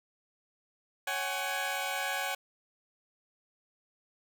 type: chord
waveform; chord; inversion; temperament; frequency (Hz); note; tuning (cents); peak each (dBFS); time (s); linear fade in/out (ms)
15% pulse; C# suspended fourth; none; equal with one note detuned; 554.4 / 753.4 / 830.6; C#5 / F#5 / G#5; 0 / +31 / 0; -32 / -28 / -30; 1.07-2.35; 5
effects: none